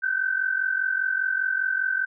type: tone pair together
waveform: sine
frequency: 1506 / 1551 Hz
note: F#6 / G6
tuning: +30 / -19 cents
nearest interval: minor second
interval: 51 cents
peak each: -26 / -24 dBFS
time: 0.02-2.06 s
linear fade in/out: 20 ms
effects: none